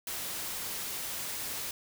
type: noise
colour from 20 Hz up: white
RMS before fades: -37 dBFS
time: 0.07-1.71 s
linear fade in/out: 2 ms
effects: none